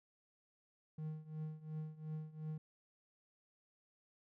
triangle tone with tremolo, 155.56 Hz, D#3, in tune, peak -37 dBFS, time 0.98-2.58 s, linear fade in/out 5 ms, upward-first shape triangle, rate 2.8 Hz, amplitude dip 90%, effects none

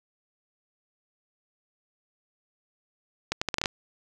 accelerating click train, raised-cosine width 0.2 ms, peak -9 dBFS, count 8, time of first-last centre 3.32-3.658 s, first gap 95 ms, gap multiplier 0.76, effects none

